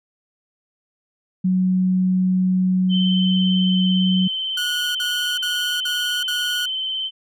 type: tone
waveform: sine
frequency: 185 Hz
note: F#3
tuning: in tune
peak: -15 dBFS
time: 1.44-4.28 s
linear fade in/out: 10 ms
type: tone with vibrato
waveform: sine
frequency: 3085 Hz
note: G7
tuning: 28 cents flat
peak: -22 dBFS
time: 2.89-7.11 s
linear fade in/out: 50 ms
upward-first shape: square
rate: 18 Hz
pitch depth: 16 cents each way
type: tone bursts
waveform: sawtooth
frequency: 1457 Hz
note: F#6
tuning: 27 cents flat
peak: -20 dBFS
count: 5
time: 4.57-6.658 s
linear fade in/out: 5 ms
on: 380 ms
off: 47 ms
effects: none